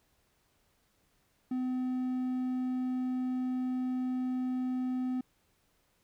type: tone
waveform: triangle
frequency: 254.3 Hz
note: C4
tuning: 49 cents flat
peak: -28 dBFS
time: 1.51-5.21 s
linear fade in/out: 5 ms
effects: pink hiss -72 dBFS RMS until 6.03 s